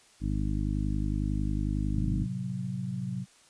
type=harmonic tone; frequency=51 Hz; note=G#1; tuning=31 cents flat; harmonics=1 / 2 / 3 / 4 / 5 / 6; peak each=-30 / -33 / -35 / -36 / -37 / -38 dBFS; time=0.2-2.27 s; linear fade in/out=50 ms
type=chord; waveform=sine; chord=F# diminished; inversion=first; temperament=equal; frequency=110 / 130.81 / 185 Hz; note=A2 / C3 / F#3; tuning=0 / 0 / 0 cents; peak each=-40 / -34 / -34 dBFS; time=1.93-3.26 s; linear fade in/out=50 ms
effects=white hiss -59 dBFS RMS until 3.49 s + resampled to 22050 Hz